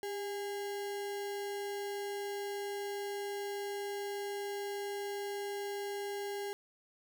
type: tone with sample-and-hold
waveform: sine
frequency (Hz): 400.9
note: G4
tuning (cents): +39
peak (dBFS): -36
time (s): 0.03-6.53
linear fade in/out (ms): 0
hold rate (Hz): 1225
effects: none